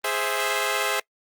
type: chord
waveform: 10% pulse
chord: Ab augmented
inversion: none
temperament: equal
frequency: 415.3 / 523.3 / 659.3 Hz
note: Ab4 / C5 / E5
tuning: 0 / 0 / 0 cents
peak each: -19 dBFS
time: 0.04-1 s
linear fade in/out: 5 ms
effects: noise-tail reverb RT60 0.1 s tail -25 dB re dry + Opus 32 kbps